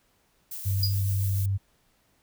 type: noise with tremolo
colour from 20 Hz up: violet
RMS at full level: -36 dBFS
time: 0.51-1.46 s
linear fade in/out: 5 ms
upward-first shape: sine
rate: 7.1 Hz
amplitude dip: 25%
type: tone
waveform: sine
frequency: 98 Hz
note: G2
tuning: in tune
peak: -23 dBFS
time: 0.65-1.58 s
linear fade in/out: 20 ms
type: tone with exponential decay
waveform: square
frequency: 4900 Hz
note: D#8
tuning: 27 cents flat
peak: -22 dBFS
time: 0.83-0.99 s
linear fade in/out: 2 ms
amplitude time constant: 33 ms
effects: pink hiss -67 dBFS RMS until 2.22 s